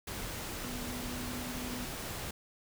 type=tone in noise; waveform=sine; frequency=246.9 Hz; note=B3; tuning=in tune; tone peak=-41 dBFS; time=0.64-1.85 s; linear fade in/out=5 ms; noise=pink; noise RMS=-40 dBFS; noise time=0.07-2.31 s; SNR=-4 dB; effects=none